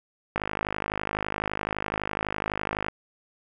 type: click train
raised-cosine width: 0.5 ms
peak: -12 dBFS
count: 132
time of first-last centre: 0.36-2.884 s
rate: 51.9 Hz
effects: none